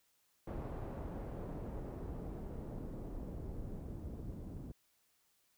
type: noise with low-pass filter sweep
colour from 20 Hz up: pink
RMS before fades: -44 dBFS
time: 0.47-4.72 s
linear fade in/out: 5 ms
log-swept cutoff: 780 to 280 Hz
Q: 0.73
effects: white hiss -75 dBFS RMS until 5.57 s